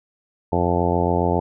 harmonic tone, 87.31 Hz, F2, in tune, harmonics 1 / 2 / 3 / 4 / 5 / 6 / 7 / 8 / 9 / 10, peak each -24 / -25 / -27 / -26 / -25 / -27 / -29 / -27 / -29 / -26 dBFS, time 0.52-1.4 s, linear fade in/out 5 ms, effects none

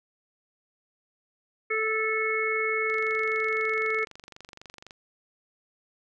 harmonic tone, 438.4 Hz, A4, 6 cents flat, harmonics 1 / 3 / 4 / 5, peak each -29 / -32 / -35 / -27 dBFS, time 1.7-4.05 s, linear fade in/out 10 ms
click train, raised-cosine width 0.2 ms, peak -27 dBFS, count 49, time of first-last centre 2.9-4.908 s, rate 23.9 Hz
effects none

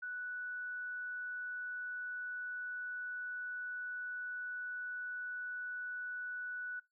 sine tone, 1480 Hz, F#6, in tune, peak -39 dBFS, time 0.02-6.8 s, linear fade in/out 10 ms, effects noise-tail reverb RT60 0.2 s tail -21 dB re dry

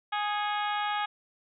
harmonic tone with a mistuned harmonic, 415.2 Hz, G#4, in tune, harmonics 2 / 3 / 4 / 5 / 6 / 7 / 8 / 9, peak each -30 / -34 / -36 / -41 / -43 / -43 / -40 / -46 dBFS, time 0.12-1.06 s, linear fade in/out 10 ms, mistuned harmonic 5, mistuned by +74 cents, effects none

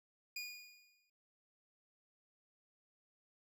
25% pulse tone with exponential decay, 2446 Hz, D#7, 30 cents flat, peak -36 dBFS, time 0.36-1.1 s, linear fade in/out 5 ms, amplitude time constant 160 ms, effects none

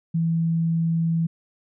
sine tone, 165 Hz, E3, 2 cents sharp, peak -19 dBFS, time 0.14-1.27 s, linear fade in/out 10 ms, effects none

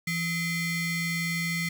45% pulse ring-modulated tone, 1108.7 Hz, C#6, in tune, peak -24 dBFS, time 0.07-1.69 s, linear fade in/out 5 ms, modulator 940 Hz, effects none

